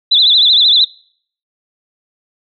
sine tone with vibrato, 3729 Hz, A#7, in tune, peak -6 dBFS, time 0.11-0.85 s, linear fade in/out 10 ms, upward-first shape sine, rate 13 Hz, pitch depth 150 cents each way, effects noise-tail reverb RT60 0.6 s tail -25 dB re dry

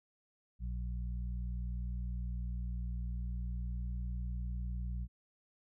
harmonic tone, 59.9 Hz, A#1, 48 cents sharp, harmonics 1 / 2 / 3, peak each -36 / -45 / -48 dBFS, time 0.59-5.08 s, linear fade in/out 50 ms, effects none

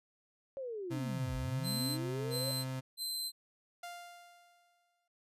sine linear two-way sweep, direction down then up, 554.4 to 43.65 to 554.4 Hz, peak -38 dBFS, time 0.57-2.51 s, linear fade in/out 0 ms, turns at 1.36 s
35% pulse tone with vibrato, 130 Hz, C3, 11 cents flat, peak -35 dBFS, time 0.9-2.81 s, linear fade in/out 20 ms, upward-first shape triangle, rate 1.8 Hz, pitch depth 13 cents each way
sawtooth tone bursts, 4089 Hz, C8, 41 cents flat, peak -33 dBFS, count 3, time 1.63-3.32 s, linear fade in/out 50 ms, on 350 ms, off 320 ms
sawtooth tone with exponential decay, 698.5 Hz, F5, in tune, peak -38 dBFS, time 3.83-5.08 s, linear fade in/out 5 ms, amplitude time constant 270 ms
effects resampled to 32000 Hz

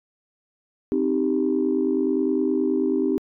sine chord, C minor, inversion none, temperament equal, 261.6 / 311.1 / 392 Hz, C4 / Eb4 / G4, 0 / 0 / 0 cents, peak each -23 dBFS, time 0.92-3.18 s, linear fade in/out 0 ms, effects tanh soft clip ceiling -11 dBFS

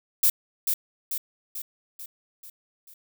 violet noise with echo, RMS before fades -19 dBFS, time 0.23-0.3 s, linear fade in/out 5 ms, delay 440 ms, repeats 6, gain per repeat -5 dB, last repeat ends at 2.94 s, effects none

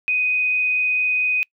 sine tone with frequency modulation, 2498 Hz, D#7, 6 cents sharp, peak -17 dBFS, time 0.08-1.43 s, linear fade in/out 0 ms, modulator 24.5 Hz, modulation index 0.62, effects noise-tail reverb RT60 0.1 s tail -26 dB re dry

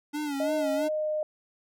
square tone with vibrato, 288.1 Hz, D4, 33 cents flat, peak -30 dBFS, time 0.13-0.89 s, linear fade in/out 20 ms, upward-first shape sine, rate 3 Hz, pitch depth 84 cents each way
sine tone with pitch glide, 622.3 to 612.3 Hz, D#5 to D#5, 0 to -28 cents, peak -26 dBFS, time 0.4-1.23 s, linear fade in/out 2 ms, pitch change -28 cents, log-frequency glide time 0.62-1.1 s
effects none

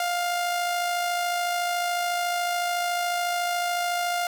sawtooth tone with amplitude modulation, 703 Hz, F5, 11 cents sharp, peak -19 dBFS, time 0-4.27 s, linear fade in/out 2 ms, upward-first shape sine, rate 53.9 Hz, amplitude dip 30%, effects none

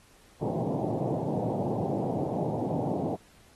pink band-pass noise, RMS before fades -30 dBFS, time 0.41-3.16 s, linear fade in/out 10 ms, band 110 to 820 Hz, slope 48 dB/octave, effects pink hiss -59 dBFS RMS until 3.55 s + AAC 32 kbps

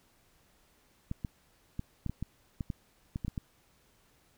clicks, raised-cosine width 5 ms, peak -22 dBFS, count 12, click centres 1.114 / 1.248 / 1.794 / 2.063 / 2.096 / 2.226 / 2.608 / 2.702 / 3.159 / 3.248 / 3.281 / 3.378 s, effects pink hiss -67 dBFS RMS until 4.37 s

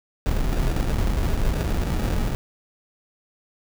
brown noise with sample-and-hold, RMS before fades -22 dBFS, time 0.26-2.35 s, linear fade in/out 0 ms, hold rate 1050 Hz, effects none

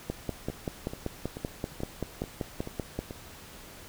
two click trains, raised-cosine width 2 ms, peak -24 / -17 dBFS, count 7 / 16, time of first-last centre 0.5-3.109 / 0.1-2.99 s, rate 2.3 / 5.19 Hz, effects pink hiss -48 dBFS RMS until 3.88 s

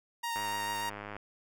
sawtooth tone with vibrato, 932.3 Hz, A#5, in tune, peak -29 dBFS, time 0.23-0.9 s, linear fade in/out 10 ms, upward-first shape square, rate 6.8 Hz, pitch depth 11 cents each way
click train, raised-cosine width 0.5 ms, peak -26 dBFS, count 84, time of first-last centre 0.36-1.166 s, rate 103 Hz
effects none

